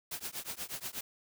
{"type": "noise with tremolo", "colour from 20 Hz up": "white", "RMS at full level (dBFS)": -37, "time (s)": [0.11, 1.01], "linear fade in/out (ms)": 5, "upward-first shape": "triangle", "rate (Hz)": 8.3, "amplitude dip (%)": 100, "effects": []}